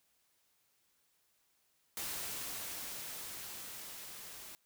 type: noise with level ramp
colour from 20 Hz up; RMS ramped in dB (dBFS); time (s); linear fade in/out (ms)
white; -40 to -50; 1.97-4.55; 0
effects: white hiss -75 dBFS RMS until 4.65 s